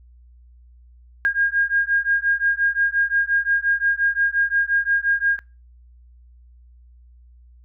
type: beating tone pair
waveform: sine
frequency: 1619 / 1624.7 Hz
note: G#6 / G#6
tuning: -45 / -38 cents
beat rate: 5.7 Hz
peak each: -20 dBFS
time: 1.25-5.39 s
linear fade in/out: 0 ms
effects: noise-tail reverb RT60 0.3 s tail -25 dB re dry + added 60 Hz sine -46 dBFS peak until 7.64 s